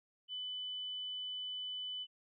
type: tone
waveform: sine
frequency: 3000 Hz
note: F#7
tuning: 23 cents sharp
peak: -39 dBFS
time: 0.28-2.07 s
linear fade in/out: 50 ms
effects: none